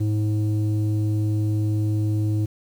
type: tone with low-pass filter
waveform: square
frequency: 106.5 Hz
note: G#2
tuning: 44 cents sharp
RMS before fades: -22 dBFS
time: 0-2.46 s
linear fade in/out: 10 ms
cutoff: 260 Hz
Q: 2.3
effects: 8-bit